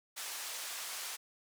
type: band-pass noise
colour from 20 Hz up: white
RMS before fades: -42 dBFS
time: 0.16-1.17 s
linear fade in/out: 20 ms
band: 690 to 10000 Hz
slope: 12 dB/octave
effects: none